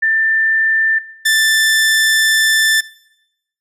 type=tone pair in turn; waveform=sine / sawtooth; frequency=1783 / 1767.6 Hz; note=A6 / A6; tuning=+22 / +7 cents; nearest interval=unison; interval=15 cents; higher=first; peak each=-11 / -7 dBFS; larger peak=second; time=0.02-0.99 / 1.25-2.81 s; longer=second; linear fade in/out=10 ms; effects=noise-tail reverb RT60 0.9 s tail -22 dB re dry + resampled to 32000 Hz